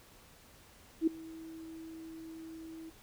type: tone with ADSR envelope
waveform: sine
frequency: 323.8 Hz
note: E4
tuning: 31 cents flat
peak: -22 dBFS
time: 1.01-2.91 s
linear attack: 62 ms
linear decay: 6 ms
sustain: -22 dB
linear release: 27 ms
effects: pink hiss -59 dBFS RMS until 3.02 s